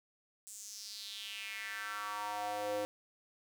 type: tone with high-pass filter sweep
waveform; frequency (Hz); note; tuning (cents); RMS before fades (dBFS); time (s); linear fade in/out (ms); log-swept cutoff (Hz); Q
square; 103.83; G#2; 0; -41; 0.47-2.85; 0; 8000 to 450; 3.9
effects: none

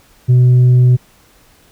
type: tone with tanh clipping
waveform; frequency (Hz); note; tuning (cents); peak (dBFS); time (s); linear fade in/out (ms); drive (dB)
triangle; 125; B2; +21; -6; 0.28-0.97; 20; 7
effects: pink hiss -49 dBFS RMS until 1.71 s

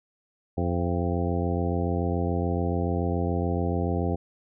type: harmonic tone with a mistuned harmonic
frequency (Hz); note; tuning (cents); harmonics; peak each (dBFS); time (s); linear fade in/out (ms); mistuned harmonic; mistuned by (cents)
87; F2; -6; 1 / 2 / 3 / 4 / 5 / 6 / 8 / 9; -27 / -30 / -32 / -33 / -34 / -35 / -36 / -37; 0.57-4.16; 10; 8; -38
effects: none

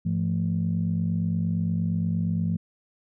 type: tone cluster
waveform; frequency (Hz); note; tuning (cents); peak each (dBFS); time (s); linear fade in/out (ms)
sine; 101.8 / 170.4 / 219; G#2 / F3 / A3; -34 / -42 / -8; -28 / -24 / -30; 0.05-2.57; 10
effects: tanh soft clip ceiling -15 dBFS

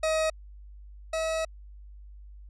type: tone pair in turn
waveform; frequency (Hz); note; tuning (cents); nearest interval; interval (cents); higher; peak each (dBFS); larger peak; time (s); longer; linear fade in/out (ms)
40% pulse; 633 / 643.3; D#5 / E5; +30 / -42; unison; 28; second; -23 / -26; first; 0.03-0.3 / 1.13-1.45; second; 5
effects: added 50 Hz sine -44 dBFS peak until 2.49 s + resampled to 22050 Hz

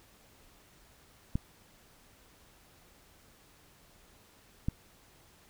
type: clicks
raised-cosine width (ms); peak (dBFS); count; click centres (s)
5; -17; 2; 1.355 / 4.685
effects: pink hiss -61 dBFS RMS until 5.49 s

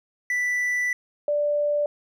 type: tone pair in turn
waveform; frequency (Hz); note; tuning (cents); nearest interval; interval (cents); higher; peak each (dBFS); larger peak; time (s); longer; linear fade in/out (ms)
triangle / sine; 1975.5 / 587.3; B6 / D5; 0 / 0; octave + major sixth; 2100; first; -20; neither; 0.3-0.93 / 1.28-1.86; first; 2
effects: none

